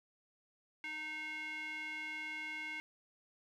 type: tone with band-pass filter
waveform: square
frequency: 308.8 Hz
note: D#4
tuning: 13 cents flat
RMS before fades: -43 dBFS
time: 0.84-2.8 s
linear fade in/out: 0 ms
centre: 2200 Hz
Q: 4.9
effects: none